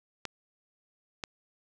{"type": "clicks", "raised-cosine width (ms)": 0.2, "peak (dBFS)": -17, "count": 2, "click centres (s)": [0.253, 1.238], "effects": []}